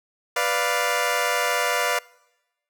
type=chord; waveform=15% pulse; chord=B diminished; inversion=none; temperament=equal; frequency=493.9 / 587.3 / 698.5 Hz; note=B4 / D5 / F5; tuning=0 / 0 / 0 cents; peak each=-19 / -19 / -19 dBFS; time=0.36-1.99 s; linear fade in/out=5 ms; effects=noise-tail reverb RT60 1.0 s tail -24 dB re dry